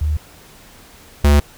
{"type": "tone pair in turn", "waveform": ["sine", "square"], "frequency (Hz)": [76, 72.5], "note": ["D#2", "D2"], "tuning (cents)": [-40, -22], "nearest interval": "minor second", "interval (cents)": 82, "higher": "first", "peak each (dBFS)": [-15, -9], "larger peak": "second", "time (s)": [[0.01, 0.17], [1.24, 1.4]], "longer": "neither", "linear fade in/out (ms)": 5, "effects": ["pink hiss -44 dBFS RMS until 1.57 s"]}